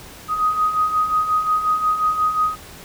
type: beating tone pair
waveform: sine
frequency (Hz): 1247 / 1252.6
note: D#6 / D#6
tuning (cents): +3 / +11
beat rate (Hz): 5.6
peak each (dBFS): -24 / -17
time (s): 0.28-2.56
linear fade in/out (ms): 50
effects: pink hiss -40 dBFS RMS until 2.84 s